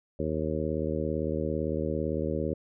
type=harmonic tone; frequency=77.78 Hz; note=D#2; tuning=in tune; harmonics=1 / 2 / 3 / 4 / 5 / 6 / 7; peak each=-35 / -35 / -35 / -35 / -35 / -35 / -35 dBFS; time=0.19-2.54 s; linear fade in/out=5 ms; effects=none